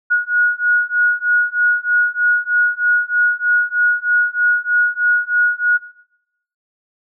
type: beating tone pair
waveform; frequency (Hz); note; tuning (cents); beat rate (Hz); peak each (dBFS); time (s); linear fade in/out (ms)
sine; 1449 / 1452.2; F#6 / F#6; -37 / -33; 3.2; -16; 0.1-5.78; 20
effects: noise-tail reverb RT60 0.8 s tail -18 dB re dry